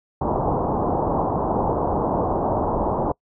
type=low-pass noise; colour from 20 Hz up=white; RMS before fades=-22 dBFS; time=0.21-3.12 s; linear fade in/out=5 ms; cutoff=980 Hz; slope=48 dB/octave; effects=noise-tail reverb RT60 0.1 s tail -26 dB re dry